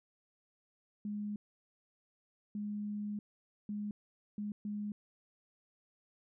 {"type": "tone bursts at uneven times", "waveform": "sine", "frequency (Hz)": 207.7, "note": "G#3", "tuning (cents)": 0, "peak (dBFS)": -36, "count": 5, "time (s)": [[1.05, 1.36], [2.55, 3.19], [3.69, 3.91], [4.38, 4.52], [4.65, 4.92]], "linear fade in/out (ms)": 2, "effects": []}